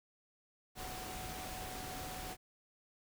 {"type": "tone in noise", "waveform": "sine", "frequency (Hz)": 743, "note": "F#5", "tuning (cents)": 7, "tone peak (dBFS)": -48, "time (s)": [0.75, 2.37], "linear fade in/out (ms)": 50, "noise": "pink", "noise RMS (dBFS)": -45, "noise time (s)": [0.75, 2.37], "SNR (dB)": -6, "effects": []}